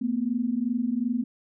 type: tone pair together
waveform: sine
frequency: 227.3 / 250 Hz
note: A#3 / B3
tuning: -43 / +21 cents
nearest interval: major second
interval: 164 cents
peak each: -27 / -26 dBFS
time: 0.01-1.24 s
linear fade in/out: 10 ms
effects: none

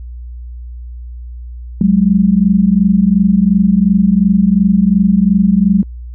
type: tone pair together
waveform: sine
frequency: 185.3 / 208.1 Hz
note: F#3 / G#3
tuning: +3 / +4 cents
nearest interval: major second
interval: 201 cents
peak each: -10 dBFS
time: 1.81-5.83 s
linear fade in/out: 2 ms
effects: added 60 Hz sine -25 dBFS peak until 6.14 s

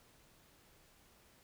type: silence
effects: pink hiss -66 dBFS RMS until 1.43 s

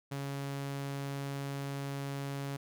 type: tone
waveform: sawtooth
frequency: 139.3 Hz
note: C#3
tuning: 9 cents sharp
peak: -32 dBFS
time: 0.11-2.57 s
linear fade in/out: 10 ms
effects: none

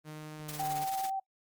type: tone with pitch glide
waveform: sawtooth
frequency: 153.6 to 146.07 Hz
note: D#3 to D3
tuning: -22 to -9 cents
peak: -37 dBFS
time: 0.04-0.87 s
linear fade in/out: 50 ms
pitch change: -87 cents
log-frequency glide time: 0.4-0.75 s
type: noise with tremolo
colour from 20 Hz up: white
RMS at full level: -40 dBFS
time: 0.48-1.1 s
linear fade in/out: 10 ms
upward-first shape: sine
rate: 18 Hz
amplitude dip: 70%
type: tone with vibrato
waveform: sine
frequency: 773 Hz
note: G5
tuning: 24 cents flat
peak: -31 dBFS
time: 0.59-1.2 s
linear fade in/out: 10 ms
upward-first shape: triangle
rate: 9.5 Hz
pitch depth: 10 cents each way
effects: noise-tail reverb RT60 0.1 s tail -23 dB re dry + Opus 32 kbps

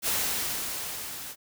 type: noise with level ramp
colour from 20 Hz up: white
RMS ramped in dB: -26 to -40 dBFS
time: 0.02-1.36 s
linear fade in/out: 50 ms
effects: none

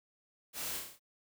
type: noise with echo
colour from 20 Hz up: white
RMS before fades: -41 dBFS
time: 0.53-0.81 s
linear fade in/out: 50 ms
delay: 31 ms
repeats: 6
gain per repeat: -3 dB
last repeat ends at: 0.996 s
effects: none

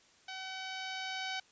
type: tone with level ramp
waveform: 10% pulse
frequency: 758 Hz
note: F#5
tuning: 42 cents sharp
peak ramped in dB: -33 to -27 dBFS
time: 0.28-1.4 s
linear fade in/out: 5 ms
effects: white hiss -64 dBFS RMS until 1.51 s + resampled to 16000 Hz

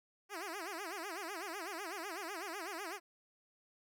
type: tone with vibrato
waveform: 10% pulse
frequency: 364.8 Hz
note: F#4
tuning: 24 cents flat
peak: -33 dBFS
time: 0.29-3 s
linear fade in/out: 50 ms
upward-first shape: sine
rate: 8 Hz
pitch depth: 230 cents each way
effects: none

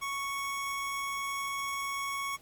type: tone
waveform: 25% pulse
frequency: 1108.7 Hz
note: C#6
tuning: in tune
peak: -29 dBFS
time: 0.01-2.37 s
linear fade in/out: 20 ms
effects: pink hiss -60 dBFS RMS until 2.41 s + AAC 64 kbps

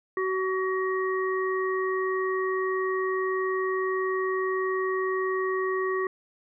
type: harmonic tone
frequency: 376.8 Hz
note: F#4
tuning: 32 cents sharp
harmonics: 1 / 3 / 5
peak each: -26 / -31 / -33 dBFS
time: 0.17-6.07 s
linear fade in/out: 2 ms
effects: none

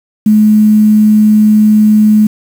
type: tone with quantisation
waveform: sine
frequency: 213.4 Hz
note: G#3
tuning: 47 cents sharp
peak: -3 dBFS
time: 0.26-2.27 s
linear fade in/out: 5 ms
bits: 5
effects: none

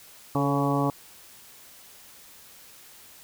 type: harmonic tone with a mistuned harmonic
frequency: 140.5 Hz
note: C#3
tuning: 24 cents sharp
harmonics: 1 / 2 / 3 / 4 / 5 / 6 / 7 / 8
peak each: -27 / -26 / -32 / -32 / -33 / -32 / -35 / -31 dBFS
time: 0.35-0.9 s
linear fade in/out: 2 ms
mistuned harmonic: 3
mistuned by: +42 cents
effects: white hiss -50 dBFS RMS until 3.23 s

